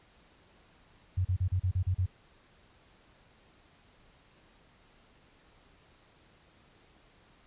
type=tone bursts; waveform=sine; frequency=92 Hz; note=F#2; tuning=9 cents flat; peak=-25 dBFS; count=8; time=1.17-2.062 s; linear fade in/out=10 ms; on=80 ms; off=36 ms; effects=pink hiss -62 dBFS RMS until 7.46 s + resampled to 8000 Hz